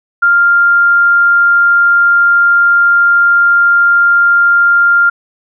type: tone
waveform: sine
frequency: 1396.9 Hz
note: F6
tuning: in tune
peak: -5 dBFS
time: 0.22-5.1 s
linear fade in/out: 10 ms
effects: none